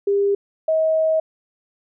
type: tone pair in turn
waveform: sine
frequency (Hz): 400.9 / 636.4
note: G4 / D#5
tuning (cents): +39 / +39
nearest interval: minor sixth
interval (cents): 800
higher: second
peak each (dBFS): -15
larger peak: neither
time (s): 0.07-0.35 / 0.68-1.2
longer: second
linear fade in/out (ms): 5
effects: none